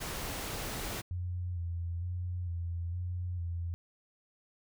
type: noise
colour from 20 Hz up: pink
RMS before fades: -38 dBFS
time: 0-1.02 s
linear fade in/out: 20 ms
type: tone with vibrato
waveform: sine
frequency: 87.31 Hz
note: F2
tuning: in tune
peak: -33 dBFS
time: 1.11-3.74 s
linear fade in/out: 0 ms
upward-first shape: square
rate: 1.1 Hz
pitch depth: 36 cents each way
effects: none